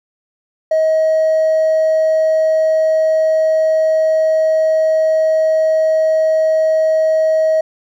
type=tone with hard clipping; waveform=triangle; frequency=634 Hz; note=D#5; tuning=32 cents sharp; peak=-10 dBFS; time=0.71-7.61 s; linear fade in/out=5 ms; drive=2 dB; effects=none